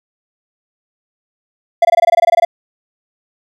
triangle tone bursts, 681 Hz, F5, 44 cents flat, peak -4 dBFS, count 13, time 1.82-2.45 s, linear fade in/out 5 ms, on 30 ms, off 20 ms, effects none

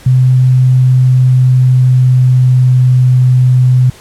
sine tone with pitch glide, 128.1 to 126.85 Hz, C3 to B2, -36 to +47 cents, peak -4 dBFS, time 0.06-3.9 s, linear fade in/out 5 ms, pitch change -17 cents, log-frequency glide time 0.91-3.05 s, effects pink hiss -37 dBFS RMS until 4 s + low-pass 12000 Hz 12 dB/octave

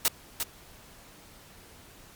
white noise with echo, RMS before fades -23 dBFS, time 0.05-0.08 s, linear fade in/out 0 ms, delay 350 ms, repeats 1, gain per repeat -7 dB, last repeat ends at 0.43 s, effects pink hiss -52 dBFS RMS until 2.15 s + MP3 96 kbps

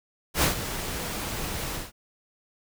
pink noise with ADSR envelope, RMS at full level -20 dBFS, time 0.34-1.92 s, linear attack 84 ms, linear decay 120 ms, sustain -12 dB, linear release 170 ms, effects none

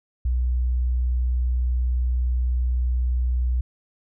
sine tone, 61.74 Hz, B1, in tune, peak -19 dBFS, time 0.25-3.61 s, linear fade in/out 5 ms, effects none

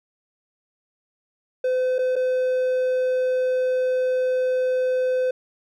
triangle tone with dropouts, 510 Hz, C5, 44 cents flat, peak -17 dBFS, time 1.64-5.31 s, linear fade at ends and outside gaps 5 ms, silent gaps 1.984-1.989 / 2.157-2.162 s, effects none

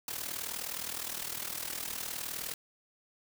white noise with amplitude modulation, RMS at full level -35 dBFS, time 0.08-2.54 s, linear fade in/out 2 ms, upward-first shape sine, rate 39.5 Hz, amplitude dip 75%, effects none

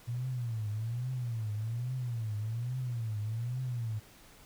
sine tone with vibrato, 116.4 Hz, A#2, 2 cents flat, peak -32 dBFS, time 0.07-4 s, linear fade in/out 20 ms, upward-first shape triangle, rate 1.2 Hz, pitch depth 200 cents each way, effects pink hiss -57 dBFS RMS until 4.45 s

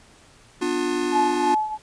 square chord, B diminished, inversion none, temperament just, 246.9 / 296.3 / 355.6 Hz, B3 / D4 / F4, 0 / +15 / +31 cents, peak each -31 / -27 / -25 dBFS, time 0.61-1.55 s, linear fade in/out 10 ms
sine tone with tremolo, 860 Hz, A5, 40 cents flat, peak -16 dBFS, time 1.11-1.78 s, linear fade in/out 50 ms, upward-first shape triangle, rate 3 Hz, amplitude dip 80%
effects pink hiss -52 dBFS RMS until 1.82 s + resampled to 22050 Hz

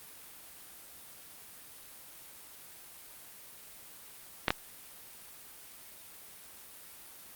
clicks, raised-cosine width 0.3 ms, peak -8 dBFS, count 2, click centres 4.482 / 4.505 s, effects white hiss -51 dBFS RMS until 7.35 s + Opus 32 kbps

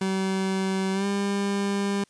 30% pulse tone with pitch glide, 191 to 199.8 Hz, G3 to G3, -45 to +33 cents, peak -21 dBFS, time 0.01-2.04 s, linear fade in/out 5 ms, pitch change +78 cents, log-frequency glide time 0.93-1.06 s, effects white hiss -63 dBFS RMS until 2.09 s + resampled to 22050 Hz

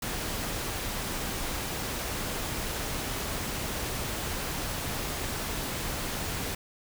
pink noise, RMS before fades -33 dBFS, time 0.02-6.55 s, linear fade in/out 5 ms, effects none

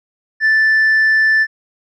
sine tone with tanh clipping, 1760 Hz, A6, in tune, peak -10 dBFS, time 0.4-1.47 s, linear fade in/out 50 ms, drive 1 dB, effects none

